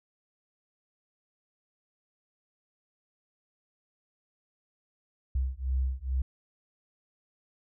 sine beating tone pair, 64 / 66.3 Hz, C2 / C2, -38 / +23 cents, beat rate 2.3 Hz, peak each -30 dBFS, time 5.35-6.22 s, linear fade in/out 5 ms, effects none

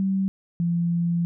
sine tone pair in turn, 192.7 / 170.98 Hz, G3 / F3, -29 / -36 cents, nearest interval major second, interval 207 cents, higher first, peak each -20 dBFS, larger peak neither, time 0-0.28 / 0.6-1.25 s, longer second, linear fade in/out 0 ms, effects none

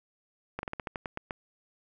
slowing click train, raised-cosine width 0.5 ms, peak -19 dBFS, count 10, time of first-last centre 0.59-1.308 s, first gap 41 ms, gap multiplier 1.16, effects none

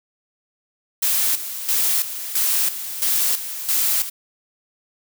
blue noise with tremolo, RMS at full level -19 dBFS, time 1.02-4.1 s, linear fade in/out 10 ms, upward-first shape square, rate 1.5 Hz, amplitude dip 70%, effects none

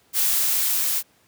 blue noise with level ramp, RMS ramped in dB -20 to -23 dBFS, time 0.13-1.03 s, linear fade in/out 50 ms, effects pink hiss -60 dBFS RMS until 1.27 s + high-pass 100 Hz 12 dB/octave

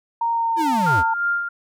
sine tone with pitch glide, 928 to 901.1 Hz, A#5 to A5, -8 to +41 cents, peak -18 dBFS, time 0.21-1.14 s, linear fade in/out 5 ms, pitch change -51 cents, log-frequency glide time 0.32-0.7 s
square linear sweep, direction down, 348.7 to 66.2 Hz, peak -22 dBFS, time 0.56-1.04 s, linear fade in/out 50 ms
sine tone with tremolo, 1399 Hz, F6, 3 cents sharp, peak -17 dBFS, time 0.86-1.49 s, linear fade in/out 10 ms, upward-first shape sine, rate 2.9 Hz, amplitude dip 55%
effects none

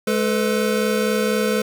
square tone cluster, 211.2 / 438 / 502 Hz, G#3 / A4 / B4, +29 / -8 / +28 cents, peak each -23 dBFS, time 0.07-1.62 s, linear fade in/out 5 ms, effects none

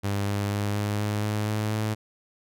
sawtooth tone with pitch steps, 100.4 / 101.45 / 102.51 / 103.58 / 104.66 / 105.76 / 106.86 / 107.98 Hz, G2 / G#2 / G#2 / G#2 / G#2 / G#2 / G#2 / A2, +42 / -40 / -22 / -4 / +14 / +32 / +50 / -32 cents, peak -21 dBFS, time 0.03-1.95 s, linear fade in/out 20 ms, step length 240 ms, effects none

